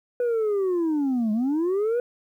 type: linear two-way sweep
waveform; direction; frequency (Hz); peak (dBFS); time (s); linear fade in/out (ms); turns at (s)
sine; down then up; 493.9 to 207.7 to 493.9; -18; 0.2-2; 2; 1.32
effects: tanh soft clip ceiling -20 dBFS + 10-bit